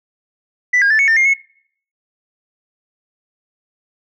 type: tone with pitch steps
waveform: sine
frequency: 1980 / 1624 / 1755 / 2214 / 1803 / 2122 / 2190 Hz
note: B6 / G#6 / A6 / C#7 / A6 / C7 / C#7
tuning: +4 / -39 / -5 / -3 / +42 / +24 / -22 cents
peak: -8 dBFS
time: 0.73-1.339 s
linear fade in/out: 10 ms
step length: 87 ms
effects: noise-tail reverb RT60 0.6 s tail -23 dB re dry + tanh soft clip ceiling -8 dBFS